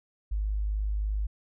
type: tone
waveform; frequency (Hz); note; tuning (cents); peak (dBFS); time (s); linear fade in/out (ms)
sine; 51.6; G#1; -10; -26; 0.31-1.27; 10
effects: none